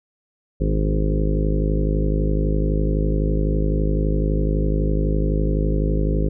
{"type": "harmonic tone with a mistuned harmonic", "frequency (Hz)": 51.91, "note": "G#1", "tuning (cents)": 0, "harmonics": [1, 2, 3, 4, 5, 6, 7, 8, 9, 10], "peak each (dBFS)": [-19, -30, -24, -30, -31, -29, -33, -29, -37, -32], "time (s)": [0.6, 6.29], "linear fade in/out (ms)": 10, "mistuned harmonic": 5, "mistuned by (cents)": -31, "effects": []}